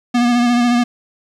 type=tone with vibrato; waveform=square; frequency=241.1 Hz; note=B3; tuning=41 cents flat; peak=-12 dBFS; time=0.14-0.84 s; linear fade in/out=10 ms; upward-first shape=sine; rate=14 Hz; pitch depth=29 cents each way; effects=low-pass 6000 Hz 12 dB/octave + 8-bit